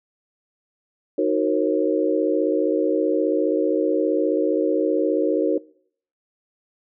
sine chord, D# minor seventh, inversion none, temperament equal with one note detuned, 311.1 / 370 / 466.2 / 541.4 Hz, D#4 / F#4 / A#4 / C#5, 0 / 0 / 0 / -41 cents, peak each -23 dBFS, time 1.18-5.58 s, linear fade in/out 5 ms, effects noise-tail reverb RT60 0.6 s tail -23 dB re dry

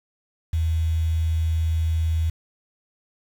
sine tone with quantisation, 81.1 Hz, E2, 28 cents flat, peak -19 dBFS, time 0.53-2.3 s, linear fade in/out 5 ms, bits 7, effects none

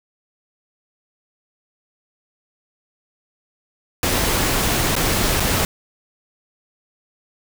pink noise with dropouts, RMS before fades -19 dBFS, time 4.03-5.65 s, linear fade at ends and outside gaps 1 ms, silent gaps 4.954-4.964 / 5.398-5.403 s, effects none

